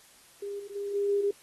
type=tone with level steps; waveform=sine; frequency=403.4 Hz; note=G4; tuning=50 cents sharp; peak=-33 / -39 / -31 / -25 / -23 dBFS; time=0.42-1.31 s; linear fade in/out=5 ms; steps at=0.59 / 0.75 / 0.93 / 1.08 s; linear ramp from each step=10 ms; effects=white hiss -57 dBFS RMS until 1.42 s + AAC 32 kbps